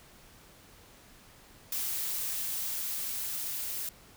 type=noise with level ramp; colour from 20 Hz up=blue; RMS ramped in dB=-33 to -36 dBFS; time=1.72-3.89 s; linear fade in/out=2 ms; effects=pink hiss -56 dBFS RMS until 4.16 s